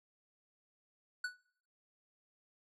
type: tone with exponential decay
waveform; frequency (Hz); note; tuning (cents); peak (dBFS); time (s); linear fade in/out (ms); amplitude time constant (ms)
square; 1480; F#6; 0; -33; 1.24-1.37; 5; 28
effects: noise-tail reverb RT60 0.7 s tail -25 dB re dry + low-pass 7000 Hz 12 dB/octave